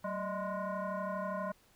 sine tone with frequency modulation, 222.2 Hz, A3, 17 cents sharp, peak -34 dBFS, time 0.04-1.52 s, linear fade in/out 5 ms, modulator 412 Hz, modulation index 2.6, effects pink hiss -66 dBFS RMS until 1.75 s

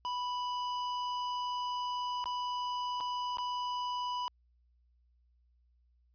square tone with dropouts, 987.8 Hz, B5, in tune, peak -34 dBFS, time 0.05-4.28 s, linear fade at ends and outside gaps 0 ms, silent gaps 2.241-2.257 / 3.003-3.008 / 3.371-3.384 s, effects added 60 Hz sine -66 dBFS peak until 6.14 s + resampled to 11025 Hz

